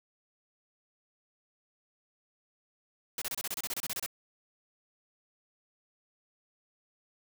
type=noise bursts; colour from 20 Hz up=white; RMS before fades=-35 dBFS; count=14; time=3.18-4.062 s; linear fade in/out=2 ms; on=37 ms; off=28 ms; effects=none